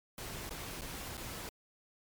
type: noise with dropouts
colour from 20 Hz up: pink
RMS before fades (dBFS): -43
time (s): 0.18-1.49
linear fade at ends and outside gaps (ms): 1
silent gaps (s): 0.494-0.508 / 0.81-0.818 / 1.17-1.177
effects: MP3 96 kbps